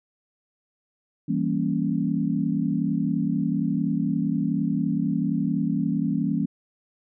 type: chord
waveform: sine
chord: E diminished seventh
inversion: none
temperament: equal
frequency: 164.81 / 196 / 233.1 / 277.2 Hz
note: E3 / G3 / Bb3 / Db4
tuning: 0 / 0 / 0 / 0 cents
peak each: -27 dBFS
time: 1.28-6.46 s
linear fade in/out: 10 ms
effects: none